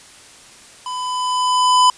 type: tone with level ramp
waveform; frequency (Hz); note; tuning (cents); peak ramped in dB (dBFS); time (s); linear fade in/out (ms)
square; 1003; B5; +26; -25 to -9; 0.86-1.9; 2
effects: white hiss -43 dBFS RMS until 1.97 s + resampled to 22050 Hz